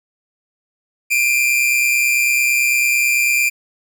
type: tone pair together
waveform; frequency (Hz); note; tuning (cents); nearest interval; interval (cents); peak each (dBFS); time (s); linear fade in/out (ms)
45% pulse; 2374 / 2503; D7 / D#7; +18 / +10; minor second; 92; -14 / -21; 1.1-3.5; 20
effects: none